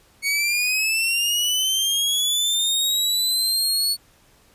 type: linear sweep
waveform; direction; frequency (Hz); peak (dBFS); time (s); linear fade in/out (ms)
sawtooth; up; 2217 to 4427; -16; 0.22-3.97; 50
effects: pink hiss -56 dBFS RMS until 4.54 s + resampled to 32000 Hz